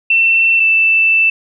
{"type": "tone pair in turn", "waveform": "sine", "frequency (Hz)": [2689, 2654], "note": ["E7", "E7"], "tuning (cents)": [34, 11], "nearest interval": "unison", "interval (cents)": 23, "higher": "first", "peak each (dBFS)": -8, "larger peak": "neither", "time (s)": [[0.1, 0.6], [0.6, 1.3]], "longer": "second", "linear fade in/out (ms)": 5, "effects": []}